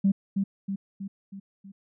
sine tone with echo, 196 Hz, G3, in tune, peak -17 dBFS, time 0.04-0.12 s, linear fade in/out 10 ms, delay 320 ms, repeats 5, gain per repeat -5 dB, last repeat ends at 1.72 s, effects tanh soft clip ceiling -13 dBFS

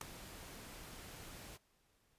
pink noise with ADSR envelope, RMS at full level -37 dBFS, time 0.01-1.58 s, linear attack 3 ms, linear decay 5 ms, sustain -15 dB, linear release 29 ms, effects pink hiss -75 dBFS RMS until 2.18 s + resampled to 32000 Hz

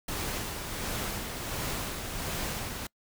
pink noise with tremolo, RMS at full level -33 dBFS, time 0.08-2.87 s, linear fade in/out 5 ms, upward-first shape sine, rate 1.4 Hz, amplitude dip 40%, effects noise-tail reverb RT60 0.1 s tail -25 dB re dry

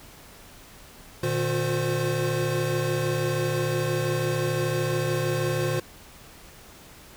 square tone cluster, 118.1 / 151.3 / 360.2 / 519 Hz, A#2 / D#3 / F#4 / C5, +23 / -48 / -46 / -14 cents, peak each -30 dBFS, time 1.23-5.8 s, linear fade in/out 5 ms, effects pink hiss -48 dBFS RMS until 7.16 s

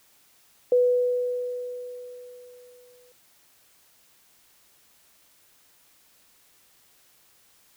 sine tone with exponential decay, 493.9 Hz, B4, in tune, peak -15 dBFS, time 0.72-3.12 s, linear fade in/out 2 ms, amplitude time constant 520 ms, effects white hiss -60 dBFS RMS until 7.76 s

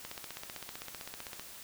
click train, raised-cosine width 0.2 ms, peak -24 dBFS, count 22, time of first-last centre 0.05-1.396 s, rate 15.6 Hz, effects white hiss -49 dBFS RMS until 1.63 s

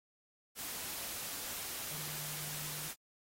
sine tone in noise, 150.9 Hz, D3, 47 cents sharp, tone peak -50 dBFS, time 1.89-2.91 s, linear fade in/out 50 ms, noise white, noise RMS -42 dBFS, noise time 0.55-2.95 s, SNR -11 dB, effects AAC 48 kbps

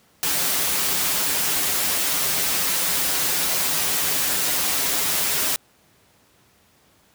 white noise with comb filter, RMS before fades -22 dBFS, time 0.23-5.56 s, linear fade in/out 0 ms, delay 8.7 ms, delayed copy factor -0.6, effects pink hiss -58 dBFS RMS until 7.14 s + high-pass 80 Hz 12 dB/octave

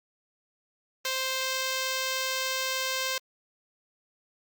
5% pulse tone, 523.3 Hz, C5, in tune, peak -16 dBFS, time 1.05-3.18 s, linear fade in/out 2 ms, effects Opus 32 kbps

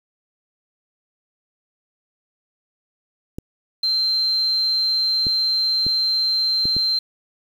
clicks, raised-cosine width 3 ms, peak -16 dBFS, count 5, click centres 3.385 / 5.268 / 5.866 / 6.655 / 6.766 s
sine tone, 4132 Hz, C8, 22 cents flat, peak -17 dBFS, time 3.83-6.99 s, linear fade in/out 5 ms
effects 7-bit

